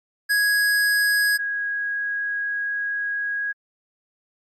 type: tone pair in turn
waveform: square / sine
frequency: 1661.2 / 1650.7 Hz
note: G#6 / G#6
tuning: 0 / -11 cents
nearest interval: unison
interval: 11 cents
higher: first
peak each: -18 / -23 dBFS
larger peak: first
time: 0.29-1.38 / 1.38-3.53 s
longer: second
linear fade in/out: 20 ms
effects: AAC 64 kbps